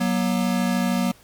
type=tone pair together; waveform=square; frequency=186.05 / 239.4 Hz; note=F#3 / A#3; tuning=+10 / +46 cents; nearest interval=major third; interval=436 cents; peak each=-23 dBFS; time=0-1.12 s; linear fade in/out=10 ms; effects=pink hiss -52 dBFS RMS until 1.23 s + MP3 96 kbps